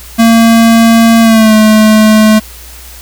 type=tone with pitch glide; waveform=square; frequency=228.3 to 216.1 Hz; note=A#3 to A3; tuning=-36 to -31 cents; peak=-3 dBFS; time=0.18-2.4 s; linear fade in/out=20 ms; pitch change=-95 cents; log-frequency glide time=1.21-1.54 s; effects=added 60 Hz sine -31 dBFS peak until 3.01 s + white hiss -32 dBFS RMS until 3.01 s